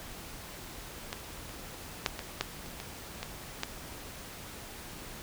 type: clicks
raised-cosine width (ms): 0.2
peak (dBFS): -17 / -29 / -9 / -19 / -11 / -30 / -22 / -18 / -13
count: 9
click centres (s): 1.129 / 1.494 / 2.062 / 2.192 / 2.41 / 2.661 / 2.801 / 3.23 / 3.634
effects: pink hiss -45 dBFS RMS until 5.22 s